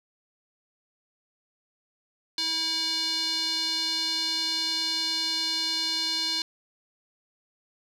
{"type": "tone with band-pass filter", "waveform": "square", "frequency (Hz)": 323.6, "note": "E4", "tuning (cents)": -32, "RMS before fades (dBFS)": -28, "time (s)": [2.38, 6.42], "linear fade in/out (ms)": 2, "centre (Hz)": 4300, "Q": 5.3, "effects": []}